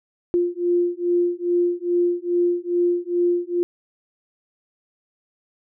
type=beating tone pair; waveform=sine; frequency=349.2 / 351.6 Hz; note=F4 / F4; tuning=0 / +12 cents; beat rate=2.4 Hz; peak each=-21 dBFS; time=0.34-3.63 s; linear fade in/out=0 ms; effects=none